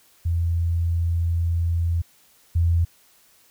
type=tone pair in turn; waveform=sine; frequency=84.5 / 84.5 Hz; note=E2 / E2; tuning=+43 / +43 cents; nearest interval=unison; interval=0 cents; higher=neither; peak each=-19 / -16 dBFS; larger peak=second; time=0.25-2.02 / 2.55-2.85 s; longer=first; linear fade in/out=10 ms; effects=white hiss -57 dBFS RMS until 3.5 s